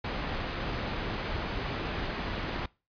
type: low-pass noise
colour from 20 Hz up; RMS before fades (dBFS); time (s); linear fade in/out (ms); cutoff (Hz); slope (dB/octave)
pink; -34; 0.04-2.66; 5; 3400; 12
effects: noise-tail reverb RT60 0.3 s tail -23 dB re dry + resampled to 11025 Hz